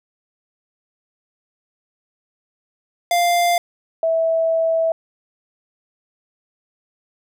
square / sine tone pair in turn, 697 / 653.6 Hz, F5 / E5, -4 / -15 cents, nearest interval minor second, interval 111 cents, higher first, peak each -15 dBFS, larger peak neither, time 3.11-3.58 / 4.03-4.92 s, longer second, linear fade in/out 2 ms, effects none

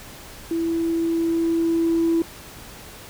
sine tone with level ramp, 331.5 Hz, E4, 10 cents sharp, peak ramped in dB -20 to -15 dBFS, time 0.51-2.22 s, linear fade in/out 2 ms, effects tanh soft clip ceiling -13 dBFS + pink hiss -41 dBFS RMS until 3.09 s

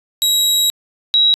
sawtooth / sine tone pair in turn, 3847 / 3862 Hz, B7 / B7, -46 / -39 cents, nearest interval unison, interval 7 cents, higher second, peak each -9 dBFS, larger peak neither, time 0.22-0.7 / 1.14-1.34 s, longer first, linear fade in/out 0 ms, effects resampled to 32000 Hz

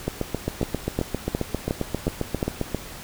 two click trains, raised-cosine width 2 ms, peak -9 / -10 dBFS, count 6 / 21, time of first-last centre 0.63-2.429 / 0.08-2.747 s, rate 2.78 / 7.5 Hz, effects pink hiss -39 dBFS RMS until 3.03 s

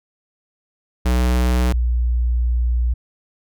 square / sine tone pair in turn, 61.74 / 59.98 Hz, B1 / B1, 0 / -50 cents, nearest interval minor second, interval 50 cents, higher first, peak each -15 dBFS, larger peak neither, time 1.05-1.73 / 1.73-2.94 s, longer second, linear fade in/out 10 ms, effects none

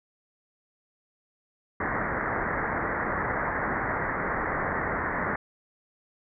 white low-pass noise, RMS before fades -29 dBFS, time 1.8-5.36 s, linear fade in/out 5 ms, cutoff 2000 Hz, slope 96 dB/octave, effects none

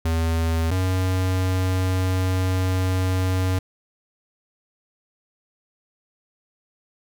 square tone pair in turn, 81.9 / 92.93 Hz, E2 / F#2, -11 / +8 cents, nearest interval major second, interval 219 cents, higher second, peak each -20 / -20 dBFS, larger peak neither, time 0.05-0.71 / 0.71-3.59 s, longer second, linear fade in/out 5 ms, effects none

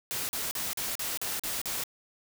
white noise bursts, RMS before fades -33 dBFS, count 8, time 0.11-1.837 s, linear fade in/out 0 ms, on 180 ms, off 41 ms, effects none

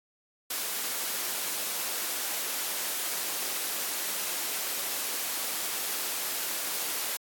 white high-pass noise, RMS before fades -32 dBFS, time 0.5-7.17 s, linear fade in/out 5 ms, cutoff 280 Hz, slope 12 dB/octave, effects AAC 64 kbps

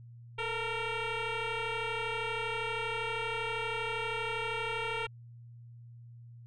sine tone with frequency modulation, 932.3 Hz, A#5, in tune, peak -30 dBFS, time 0.38-5.07 s, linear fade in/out 10 ms, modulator 458 Hz, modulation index 4.7, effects tanh soft clip ceiling -30 dBFS + added 118 Hz sine -48 dBFS peak until 6.46 s

